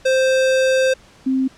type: tone pair in turn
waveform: square / sine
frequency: 523.3 / 263 Hz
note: C5 / C4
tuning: 0 / +9 cents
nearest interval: octave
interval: 1191 cents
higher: first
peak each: -14 / -15 dBFS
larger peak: first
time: 0.05-0.94 / 1.26-1.48 s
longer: first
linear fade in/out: 10 ms
effects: pink hiss -48 dBFS RMS until 1.57 s + low-pass 7000 Hz 12 dB/octave

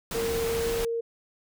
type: noise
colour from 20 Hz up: pink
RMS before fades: -33 dBFS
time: 0.11-0.85 s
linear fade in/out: 2 ms
type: tone with pitch glide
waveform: sine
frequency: 459.4 to 462.6 Hz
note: A#4 to A#4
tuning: -25 to -13 cents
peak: -26 dBFS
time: 0.14-1.01 s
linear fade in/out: 10 ms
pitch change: +12 cents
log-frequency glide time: 0.53-0.71 s
effects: none

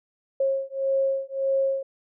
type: beating tone pair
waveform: sine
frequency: 540 / 541.7 Hz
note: C#5 / C#5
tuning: -45 / -40 cents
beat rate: 1.7 Hz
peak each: -25 dBFS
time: 0.4-1.83 s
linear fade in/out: 5 ms
effects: none

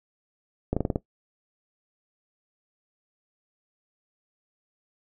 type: slowing click train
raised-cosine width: 2 ms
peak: -11 dBFS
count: 6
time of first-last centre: 0.73-0.959 s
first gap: 36 ms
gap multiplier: 1.12
effects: noise-tail reverb RT60 0.1 s tail -17 dB re dry

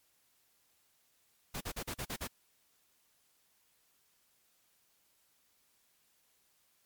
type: noise bursts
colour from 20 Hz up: pink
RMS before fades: -39 dBFS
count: 7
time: 1.54-2.275 s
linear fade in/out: 10 ms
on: 69 ms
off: 42 ms
effects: white hiss -72 dBFS RMS until 6.85 s + MP3 96 kbps

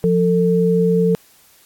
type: tone pair together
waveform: sine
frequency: 175.51 / 447.4 Hz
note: F3 / A4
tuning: +9 / +29 cents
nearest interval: octave + major third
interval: 1620 cents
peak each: -15 dBFS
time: 0.04-1.15 s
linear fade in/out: 0 ms
effects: white hiss -51 dBFS RMS until 1.65 s + AAC 64 kbps

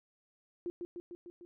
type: tone with echo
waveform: sine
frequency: 349.2 Hz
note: F4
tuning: in tune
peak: -34 dBFS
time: 0.66-0.7 s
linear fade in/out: 0 ms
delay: 150 ms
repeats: 5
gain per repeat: -3 dB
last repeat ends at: 1.45 s
effects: none

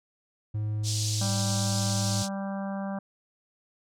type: tone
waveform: triangle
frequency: 106.6 Hz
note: G#2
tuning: 46 cents sharp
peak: -25 dBFS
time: 0.54-2.23 s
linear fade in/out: 10 ms
type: band-pass noise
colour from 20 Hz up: pink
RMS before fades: -33 dBFS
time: 0.83-2.29 s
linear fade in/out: 50 ms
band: 4200 to 7900 Hz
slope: 24 dB/octave
type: harmonic tone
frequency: 196 Hz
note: G3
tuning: in tune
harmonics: 1 / 3 / 4 / 5 / 6 / 7 / 8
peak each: -31 / -38 / -40 / -45 / -46 / -50 / -47 dBFS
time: 1.21-2.99 s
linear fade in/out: 5 ms
effects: none

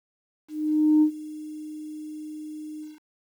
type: tone with ADSR envelope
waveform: sine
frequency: 306.1 Hz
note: D#4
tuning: 28 cents flat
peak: -13 dBFS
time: 0.48-3 s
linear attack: 540 ms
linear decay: 88 ms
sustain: -21 dB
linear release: 180 ms
effects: tanh soft clip ceiling -11 dBFS + 9-bit

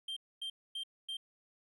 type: tone bursts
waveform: triangle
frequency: 3163 Hz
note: G7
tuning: 15 cents sharp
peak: -36 dBFS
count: 4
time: 0.08-1.17 s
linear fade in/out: 5 ms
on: 85 ms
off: 250 ms
effects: none

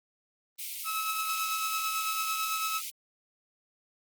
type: high-pass noise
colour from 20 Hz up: white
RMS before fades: -38 dBFS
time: 0.58-2.91 s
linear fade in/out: 20 ms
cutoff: 2100 Hz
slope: 96 dB/octave
type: tone with tremolo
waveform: sawtooth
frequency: 1295 Hz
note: E6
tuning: 31 cents flat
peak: -25 dBFS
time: 0.84-2.82 s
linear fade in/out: 50 ms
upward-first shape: sine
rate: 9 Hz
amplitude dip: 35%
effects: Opus 32 kbps

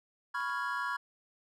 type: chord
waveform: triangle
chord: C# dominant seventh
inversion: third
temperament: equal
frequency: 987.8 / 1108.7 / 1396.9 / 1661.2 Hz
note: B5 / C#6 / E#6 / G#6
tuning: 0 / 0 / 0 / 0 cents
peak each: -36 dBFS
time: 0.34-0.97 s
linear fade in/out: 10 ms
type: clicks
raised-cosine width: 0.2 ms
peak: -37 dBFS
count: 2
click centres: 0.405 / 0.497 s
effects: none

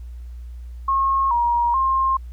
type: tone with pitch steps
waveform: sine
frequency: 1083 / 950 / 1063 Hz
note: C#6 / A#5 / C6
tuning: -41 / +33 / +27 cents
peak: -16 dBFS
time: 0.88-2.17 s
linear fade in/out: 5 ms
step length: 430 ms
effects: added 60 Hz sine -32 dBFS peak until 2.32 s + pink hiss -61 dBFS RMS until 2.32 s

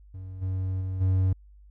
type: tone with level steps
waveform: triangle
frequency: 93.8 Hz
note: F#2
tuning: 24 cents sharp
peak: -34 / -24 / -26 / -18 dBFS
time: 0.14-1.33 s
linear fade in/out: 5 ms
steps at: 0.41 / 0.8 / 1 s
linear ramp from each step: 20 ms
effects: added 50 Hz sine -49 dBFS peak until 1.7 s

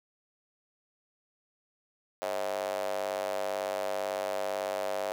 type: tone with high-pass filter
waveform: square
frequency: 49 Hz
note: G1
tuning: in tune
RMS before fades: -33 dBFS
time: 2.22-5.12 s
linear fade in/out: 0 ms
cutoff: 600 Hz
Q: 5.3
effects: none

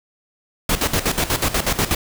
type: noise with tremolo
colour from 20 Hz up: pink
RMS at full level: -18 dBFS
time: 0.69-1.95 s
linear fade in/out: 5 ms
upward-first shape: square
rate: 8.2 Hz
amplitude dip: 75%
effects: none

